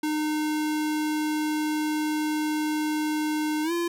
square tone with pitch glide, 305.5 to 342.9 Hz, D#4 to F4, -32 to -32 cents, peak -25 dBFS, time 0.03-3.88 s, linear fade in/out 5 ms, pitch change +200 cents, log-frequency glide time 3.63-3.72 s, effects none

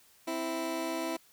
20% pulse tone pair together, 261.2 / 329.1 Hz, C4 / E4, -3 / -3 cents, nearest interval major third, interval 400 cents, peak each -34 / -28 dBFS, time 0.27-1.17 s, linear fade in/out 10 ms, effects white hiss -62 dBFS RMS until 1.32 s

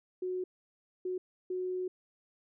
sine tone bursts at uneven times, 367.1 Hz, F#4, 14 cents flat, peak -32 dBFS, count 3, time 0.22-0.44 / 1.05-1.18 / 1.5-1.88 s, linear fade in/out 5 ms, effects none

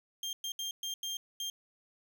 30% pulse tone bursts at uneven times, 3196 Hz, G7, 33 cents sharp, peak -32 dBFS, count 6, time 0.23-0.33 / 0.44-0.52 / 0.59-0.71 / 0.83-0.94 / 1.03-1.17 / 1.4-1.5 s, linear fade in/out 2 ms, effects none

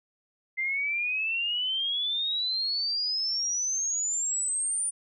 sine exponential sweep, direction up, 2069 to 9390 Hz, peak -26 dBFS, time 0.57-4.91 s, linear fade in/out 20 ms, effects none

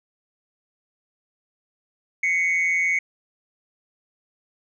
sine tone pair together, 2046 / 2217 Hz, C7 / C#7, -39 / 0 cents, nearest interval minor second, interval 139 cents, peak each -22 / -18 dBFS, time 2.23-2.99 s, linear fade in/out 5 ms, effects tanh soft clip ceiling -16 dBFS

